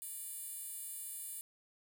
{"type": "tone with high-pass filter", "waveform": "10% pulse", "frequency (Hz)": 587.3, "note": "D5", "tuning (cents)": 0, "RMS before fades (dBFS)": -45, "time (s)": [0.02, 1.41], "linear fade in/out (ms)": 0, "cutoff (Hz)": 11000, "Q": 2.3, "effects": []}